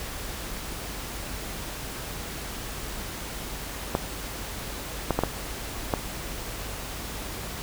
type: clicks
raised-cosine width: 1 ms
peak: -8 dBFS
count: 5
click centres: 3.951 / 5.107 / 5.19 / 5.236 / 5.938 s
effects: added 50 Hz sine -40 dBFS peak until 7.62 s + pink hiss -36 dBFS RMS until 7.62 s